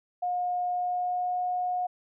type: tone with pitch glide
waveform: sine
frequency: 717 to 723.7 Hz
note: F5 to F#5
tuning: +45 to -39 cents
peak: -26 dBFS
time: 0.22-1.87 s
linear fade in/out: 10 ms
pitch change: +16 cents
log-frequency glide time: 0.69-1.42 s
effects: none